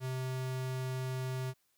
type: tone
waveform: square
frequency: 129.5 Hz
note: C3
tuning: 17 cents flat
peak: -35 dBFS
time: 0-1.54 s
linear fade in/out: 50 ms
effects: white hiss -75 dBFS RMS until 1.77 s